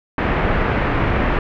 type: low-pass noise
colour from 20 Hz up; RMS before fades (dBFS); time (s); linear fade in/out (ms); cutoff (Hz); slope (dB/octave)
pink; -18; 0.18-1.39; 2; 2300; 24
effects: none